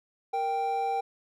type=tone pair together; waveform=triangle; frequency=466.2 / 784 Hz; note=A#4 / G5; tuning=0 / 0 cents; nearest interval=major sixth; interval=900 cents; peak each=-32 / -25 dBFS; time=0.33-1.01 s; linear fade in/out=10 ms; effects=none